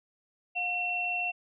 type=tone pair together; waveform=sine; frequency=718.6 / 2713 Hz; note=F5 / E7; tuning=+49 / +49 cents; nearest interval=octave + major seventh; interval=2300 cents; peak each=-35 / -29 dBFS; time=0.55-1.32 s; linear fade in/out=20 ms; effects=none